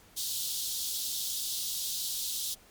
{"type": "high-pass noise", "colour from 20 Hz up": "pink", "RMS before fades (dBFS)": -34, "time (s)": [0.16, 2.55], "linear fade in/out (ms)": 20, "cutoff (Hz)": 3400, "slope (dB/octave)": 48, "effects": ["pink hiss -58 dBFS RMS until 2.7 s", "MP3 96 kbps"]}